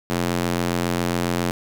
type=tone with high-pass filter; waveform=square; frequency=43.65 Hz; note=F1; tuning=in tune; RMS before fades=-23 dBFS; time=0.1-1.51 s; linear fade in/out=0 ms; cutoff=190 Hz; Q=0.9; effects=none